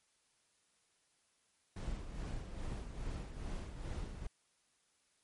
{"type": "noise with tremolo", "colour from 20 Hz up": "brown", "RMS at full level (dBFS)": -40, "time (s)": [1.76, 4.27], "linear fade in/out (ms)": 5, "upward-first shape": "sine", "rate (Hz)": 2.4, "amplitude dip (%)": 55, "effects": ["white hiss -75 dBFS RMS until 5.23 s", "MP3 48 kbps"]}